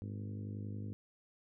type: harmonic tone with a mistuned harmonic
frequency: 51 Hz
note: G#1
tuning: 31 cents flat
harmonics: 2 / 3 / 4 / 5 / 6 / 7 / 8 / 9 / 10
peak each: -41 / -56 / -47 / -50 / -55 / -58 / -64 / -60 / -65 dBFS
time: 0.02-0.93 s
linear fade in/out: 0 ms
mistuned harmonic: 2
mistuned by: +26 cents
effects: none